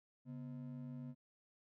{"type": "ring-modulated tone", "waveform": "triangle", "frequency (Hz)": 192.3, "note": "G3", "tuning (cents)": -33, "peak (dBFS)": -40, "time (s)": [0.25, 1.15], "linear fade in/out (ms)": 50, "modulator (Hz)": 53.5, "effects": []}